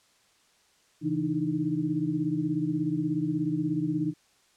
sine tone cluster, 135.4 / 164.2 / 301.8 / 318.4 Hz, C#3 / E3 / D4 / D#4, -40 / -6 / +47 / +40 cents, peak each -36 / -31 / -28 / -33 dBFS, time 1.01-4.14 s, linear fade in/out 50 ms, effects white hiss -64 dBFS RMS until 4.56 s + low-pass 8000 Hz 12 dB/octave

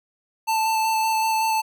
square tone with vibrato, 884 Hz, A5, 8 cents sharp, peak -20 dBFS, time 0.47-1.62 s, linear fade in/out 20 ms, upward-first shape square, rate 5.3 Hz, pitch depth 10 cents each way, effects none

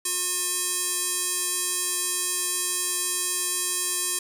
square tone with band-pass filter, 359.8 Hz, F#4, 48 cents flat, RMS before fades -27 dBFS, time 0.05-4.19 s, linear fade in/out 5 ms, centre 9400 Hz, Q 2, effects none

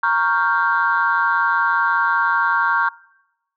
sine chord, G half-diminished seventh, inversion first, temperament equal, 932.3 / 1108.7 / 1396.9 / 1568 Hz, Bb5 / Db6 / F6 / G6, 0 / 0 / 0 / 0 cents, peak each -20 dBFS, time 0.03-2.89 s, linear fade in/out 5 ms, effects noise-tail reverb RT60 0.9 s tail -23 dB re dry + tanh soft clip ceiling -6 dBFS

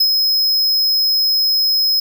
square tone with ADSR envelope, 5120 Hz, D#8, 49 cents sharp, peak -10 dBFS, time 0-2 s, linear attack 7 ms, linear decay 67 ms, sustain -3 dB, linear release 5 ms, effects none

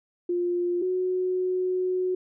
sine tone pair in turn, 351.8 / 367.7 Hz, F4 / F#4, +13 / -11 cents, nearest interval minor second, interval 76 cents, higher second, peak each -23 dBFS, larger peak neither, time 0.29-0.82 / 0.82-2.15 s, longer second, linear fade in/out 5 ms, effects none

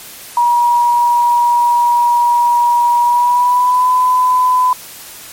sine tone with pitch glide, 957 to 1005.7 Hz, A#5 to B5, +45 to +31 cents, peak -8 dBFS, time 0.37-4.73 s, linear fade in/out 2 ms, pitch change +86 cents, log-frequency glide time 3.01-3.89 s, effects white hiss -33 dBFS RMS until 5.32 s + MP3 64 kbps

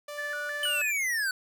sawtooth tone, 587.3 Hz, D5, in tune, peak -33 dBFS, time 0.08-0.82 s, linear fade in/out 5 ms
sine tone with vibrato, 1600 Hz, G6, 35 cents sharp, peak -32 dBFS, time 0.17-0.92 s, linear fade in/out 20 ms, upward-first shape square, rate 3.1 Hz, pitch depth 150 cents each way
square linear sweep, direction down, 3010 to 1477 Hz, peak -27 dBFS, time 0.63-1.31 s, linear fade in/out 2 ms
effects none

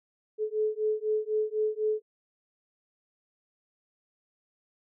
sine beating tone pair, 428.1 / 432.1 Hz, A4 / A4, -47 / -31 cents, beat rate 4 Hz, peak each -29 dBFS, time 0.38-2.02 s, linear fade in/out 50 ms, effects none

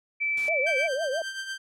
sine tone, 2319 Hz, D7, 22 cents flat, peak -24 dBFS, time 0.2-0.88 s, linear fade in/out 20 ms
white noise, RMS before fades -42 dBFS, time 0.37-0.49 s, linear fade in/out 5 ms
sine tone with vibrato, 587 Hz, D5, 1 cent flat, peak -26 dBFS, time 0.48-1.22 s, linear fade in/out 2 ms, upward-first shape triangle, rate 6 Hz, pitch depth 280 cents each way
sawtooth tone with tremolo, 1568 Hz, G6, in tune, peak -26 dBFS, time 0.66-1.58 s, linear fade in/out 10 ms, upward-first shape triangle, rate 8.5 Hz, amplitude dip 65%
effects low-pass 8000 Hz 12 dB/octave

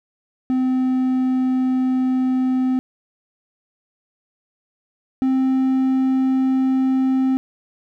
triangle tone pair in turn, 257.4 / 262.5 Hz, C4 / C4, -28 / +6 cents, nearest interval unison, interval 34 cents, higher second, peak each -14 / -13 dBFS, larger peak second, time 0.5-2.79 / 5.22-7.37 s, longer first, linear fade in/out 0 ms, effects none

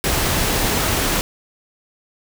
pink noise, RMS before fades -19 dBFS, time 0.04-1.21 s, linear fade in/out 0 ms, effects none

